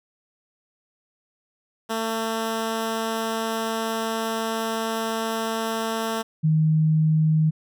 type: tone pair in turn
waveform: 10% pulse / sine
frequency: 224.3 / 156.66 Hz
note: A3 / D#3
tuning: +34 / +12 cents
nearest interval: tritone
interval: 622 cents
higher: first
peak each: -16 dBFS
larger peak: neither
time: 1.89-6.23 / 6.43-7.51 s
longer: first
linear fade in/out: 20 ms
effects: none